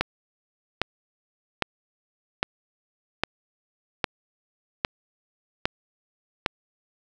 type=click train; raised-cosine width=0.3 ms; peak=-5 dBFS; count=9; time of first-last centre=0.01-6.462 s; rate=1.24 Hz; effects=7-bit